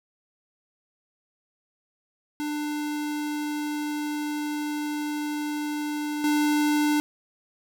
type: tone with level steps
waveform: square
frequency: 297.9 Hz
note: D4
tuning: 25 cents sharp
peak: -28 / -21 dBFS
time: 2.4-7 s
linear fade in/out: 0 ms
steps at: 6.24 s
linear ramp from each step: 2 ms
effects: none